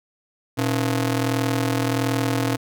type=ring-modulated tone; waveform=sawtooth; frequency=196.4 Hz; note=G3; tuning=4 cents sharp; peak=-13 dBFS; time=0.57-2.57 s; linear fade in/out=20 ms; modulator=77.5 Hz; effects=none